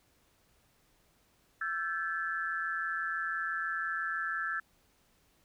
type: tone cluster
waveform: sine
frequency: 1337 / 1563 / 1729 Hz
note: E6 / G6 / A6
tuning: +24 / -6 / -31 cents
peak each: -36 / -38 / -35 dBFS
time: 1.61-4.6 s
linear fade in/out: 5 ms
effects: pink hiss -69 dBFS RMS until 5.44 s